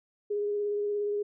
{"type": "tone with vibrato", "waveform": "sine", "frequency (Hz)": 412.3, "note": "G#4", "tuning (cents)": -13, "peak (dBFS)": -27, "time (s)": [0.3, 1.23], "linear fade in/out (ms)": 10, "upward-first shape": "sine", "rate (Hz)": 17, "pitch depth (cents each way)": 15, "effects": []}